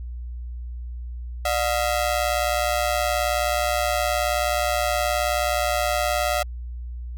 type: ring-modulated tone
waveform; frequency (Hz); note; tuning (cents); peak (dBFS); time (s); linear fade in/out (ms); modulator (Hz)
sawtooth; 659.3; E5; 0; -14; 1.45-6.43; 5; 59.5
effects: added 60 Hz sine -30 dBFS peak until 7.17 s